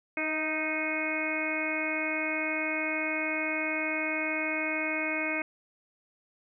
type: harmonic tone with a mistuned harmonic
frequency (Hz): 311.1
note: D#4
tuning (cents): 0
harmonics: 1 / 2 / 3 / 4 / 5 / 6 / 7 / 8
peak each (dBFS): -35 / -36 / -43 / -42 / -38 / -44 / -32 / -35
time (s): 0.17-5.42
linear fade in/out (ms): 2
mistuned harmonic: 2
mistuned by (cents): +20
effects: none